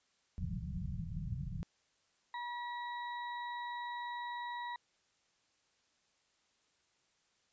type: low-pass noise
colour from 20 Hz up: white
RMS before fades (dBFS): -40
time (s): 0.38-1.63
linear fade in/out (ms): 0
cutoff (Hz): 190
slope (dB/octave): 96
type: harmonic tone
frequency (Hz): 963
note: B5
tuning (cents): -44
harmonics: 1 / 2 / 4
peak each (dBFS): -40 / -46 / -52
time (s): 2.34-4.76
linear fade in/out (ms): 2
effects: white hiss -75 dBFS RMS until 7.52 s + resampled to 16000 Hz